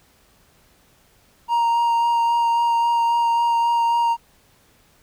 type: tone with vibrato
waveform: triangle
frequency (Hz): 935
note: A#5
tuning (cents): +5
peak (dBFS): -14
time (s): 1.48-4.17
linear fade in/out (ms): 50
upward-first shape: sine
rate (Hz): 3.7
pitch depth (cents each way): 11
effects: pink hiss -57 dBFS RMS until 5.02 s